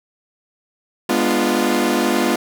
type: chord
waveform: sawtooth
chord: G# diminished seventh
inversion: none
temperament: equal with one note detuned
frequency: 207.7 / 246.9 / 299 / 349.2 Hz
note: G#3 / B3 / D4 / F4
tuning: 0 / 0 / +31 / 0 cents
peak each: -19 / -16 / -19 / -16 dBFS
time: 1.09-2.36 s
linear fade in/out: 5 ms
effects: none